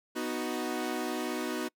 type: chord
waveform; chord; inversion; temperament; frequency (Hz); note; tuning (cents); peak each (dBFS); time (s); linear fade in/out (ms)
sawtooth; B major; none; equal; 246.9 / 311.1 / 370; B3 / D#4 / F#4; 0 / 0 / 0; -32; 0.15-1.69; 20
effects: noise-tail reverb RT60 0.1 s tail -26 dB re dry